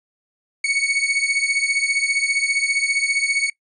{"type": "beating tone pair", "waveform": "40% pulse", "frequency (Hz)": [2215, 2230], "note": ["C#7", "C#7"], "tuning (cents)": [-2, 10], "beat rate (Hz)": 15, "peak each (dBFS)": -20, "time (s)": [0.64, 3.5], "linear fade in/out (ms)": 5, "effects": ["noise-tail reverb RT60 0.1 s tail -21 dB re dry", "resampled to 24000 Hz"]}